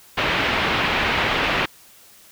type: low-pass noise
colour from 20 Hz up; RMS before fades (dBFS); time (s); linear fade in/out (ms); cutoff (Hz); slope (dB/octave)
white; -21; 0.17-1.66; 10; 3000; 24
effects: white hiss -49 dBFS RMS until 2.31 s